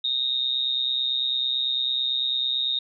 sine tone with amplitude modulation, 3729 Hz, A#7, in tune, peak -19 dBFS, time 0.04-2.79 s, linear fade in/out 5 ms, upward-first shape sine, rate 129 Hz, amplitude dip 70%, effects none

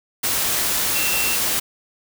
sine tone in noise, 2700 Hz, E7, 41 cents sharp, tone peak -24 dBFS, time 0.95-1.36 s, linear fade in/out 10 ms, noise white, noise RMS -21 dBFS, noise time 0.23-1.6 s, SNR -6 dB, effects none

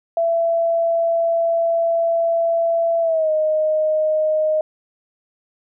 sine tone with pitch glide, 669 to 620.6 Hz, E5 to D#5, +25 to -5 cents, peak -15 dBFS, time 0.17-4.61 s, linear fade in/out 2 ms, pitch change -130 cents, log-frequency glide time 3.01-3.31 s, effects none

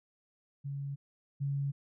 sine tone pair in turn, 140 / 140 Hz, C#3 / C#3, +18 / +18 cents, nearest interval unison, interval 0 cents, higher neither, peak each -35 / -30 dBFS, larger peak second, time 0.64-0.96 / 1.4-1.72 s, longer neither, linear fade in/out 20 ms, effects none

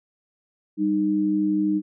sine tone pair together, 196 / 308.1 Hz, G3 / D#4, 0 / -17 cents, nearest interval minor sixth, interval 783 cents, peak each -25 / -20 dBFS, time 0.77-1.82 s, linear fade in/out 50 ms, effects none

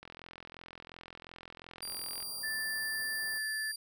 click train, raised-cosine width 0.3 ms, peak -31 dBFS, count 95, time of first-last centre 0.03-2.226 s, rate 42.8 Hz
25% pulse tone, 4748 Hz, D8, 18 cents sharp, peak -34 dBFS, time 1.82-3.76 s, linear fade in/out 5 ms
white band-stop noise, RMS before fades -48 dBFS, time 1.88-3.38 s, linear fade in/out 0 ms, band 1300 to 11000 Hz, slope 96 dB/octave
sine tone with pitch glide, 1760 to 1746.8 Hz, A6 to A6, 0 to -13 cents, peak -34 dBFS, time 2.43-3.72 s, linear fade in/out 10 ms, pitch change -13 cents, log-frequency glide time 3.3-3.41 s
effects none

